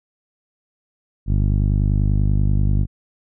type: tone with low-pass filter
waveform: 10% pulse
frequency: 50.3 Hz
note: G1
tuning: 45 cents sharp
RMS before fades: -17 dBFS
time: 1.26-2.87 s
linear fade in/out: 50 ms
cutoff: 130 Hz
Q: 0.58
effects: none